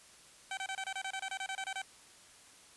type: tone bursts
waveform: 15% pulse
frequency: 770 Hz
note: G5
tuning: 31 cents flat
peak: -30 dBFS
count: 15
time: 0.51-1.818 s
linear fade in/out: 2 ms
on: 62 ms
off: 27 ms
effects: white hiss -58 dBFS RMS until 2.76 s + resampled to 24000 Hz